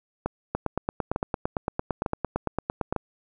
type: two click trains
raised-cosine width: 1 ms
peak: -12 / -11 dBFS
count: 4 / 22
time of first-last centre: 0.26-2.963 / 0.55-2.926 s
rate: 1.11 / 8.84 Hz
effects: none